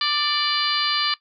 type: harmonic tone with a mistuned harmonic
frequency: 590 Hz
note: D5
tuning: 8 cents sharp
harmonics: 2 / 3 / 4 / 5 / 6 / 7 / 8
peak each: -26 / -30 / -31 / -27 / -28 / -26 / -26 dBFS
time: 0.01-1.14 s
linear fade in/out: 2 ms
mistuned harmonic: 4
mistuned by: -20 cents
effects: noise-tail reverb RT60 0.1 s tail -17 dB re dry